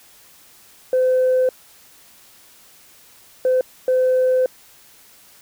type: tone bursts at uneven times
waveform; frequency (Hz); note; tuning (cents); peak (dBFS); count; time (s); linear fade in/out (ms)
sine; 512; C5; -38; -12; 3; 0.93-1.49 / 3.45-3.61 / 3.88-4.46; 2
effects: tanh soft clip ceiling -11 dBFS + white hiss -49 dBFS RMS until 5.41 s